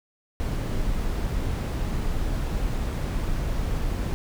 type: noise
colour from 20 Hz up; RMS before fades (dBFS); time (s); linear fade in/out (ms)
brown; -26; 0.4-4.14; 0
effects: none